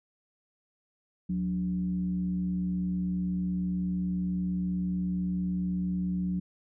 sine tone with frequency modulation, 181.6 Hz, F#3, 32 cents flat, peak -27 dBFS, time 1.29-6.4 s, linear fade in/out 10 ms, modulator 109 Hz, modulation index 0.41, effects none

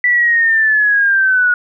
sine linear sweep, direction down, 1975.5 to 1446 Hz, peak -9 dBFS, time 0.04-1.54 s, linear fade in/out 2 ms, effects none

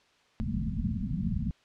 white low-pass noise, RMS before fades -31 dBFS, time 0.4-1.51 s, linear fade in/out 0 ms, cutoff 240 Hz, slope 96 dB/octave, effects white hiss -64 dBFS RMS until 1.64 s + low-pass 4000 Hz 12 dB/octave

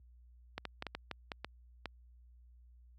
clicks, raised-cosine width 0.3 ms, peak -23 dBFS, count 9, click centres 0.58 / 0.653 / 0.824 / 0.867 / 0.95 / 1.113 / 1.318 / 1.446 / 1.857 s, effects added 60 Hz sine -51 dBFS peak until 2.98 s + high-pass 80 Hz 12 dB/octave

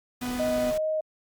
45% pulse tone, 248 Hz, B3, 7 cents sharp, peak -29 dBFS, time 0.21-0.72 s, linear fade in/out 20 ms
pink noise, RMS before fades -39 dBFS, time 0.21-0.78 s, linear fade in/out 5 ms
sine tone with vibrato, 622.3 Hz, D#5, in tune, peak -24 dBFS, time 0.39-1.01 s, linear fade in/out 10 ms, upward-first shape sine, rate 2.5 Hz, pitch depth 10 cents each way
effects Opus 48 kbps

